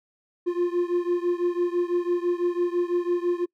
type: beating tone pair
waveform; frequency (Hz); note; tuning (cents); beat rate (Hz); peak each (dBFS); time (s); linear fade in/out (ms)
triangle; 349.2 / 355.2; F4 / F4; 0 / +29; 6; -22 / -24; 0.46-3.46; 20
effects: noise-tail reverb RT60 0.1 s tail -26 dB re dry